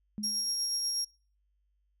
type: tone with exponential decay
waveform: sine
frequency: 210 Hz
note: G#3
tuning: 19 cents sharp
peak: -32 dBFS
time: 0.18-0.57 s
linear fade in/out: 0 ms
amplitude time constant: 83 ms
type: tone with tremolo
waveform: 35% pulse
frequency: 5588 Hz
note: F8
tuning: in tune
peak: -26 dBFS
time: 0.23-1.05 s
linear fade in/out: 10 ms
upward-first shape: sine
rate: 8.2 Hz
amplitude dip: 25%
effects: noise-tail reverb RT60 0.4 s tail -26 dB re dry + added 50 Hz sine -70 dBFS peak until 2 s